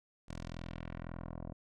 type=tone with low-pass filter sweep; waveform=10% pulse; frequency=41.92 Hz; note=E1; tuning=30 cents sharp; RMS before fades=-44 dBFS; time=0.28-1.53 s; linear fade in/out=10 ms; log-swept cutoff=8200 to 670 Hz; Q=1.2; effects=none